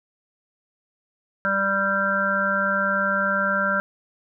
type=harmonic tone; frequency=196.3 Hz; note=G3; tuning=3 cents sharp; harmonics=1 / 3 / 5 / 7 / 8; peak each=-29 / -27 / -33 / -23 / -24 dBFS; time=1.45-3.8 s; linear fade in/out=0 ms; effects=none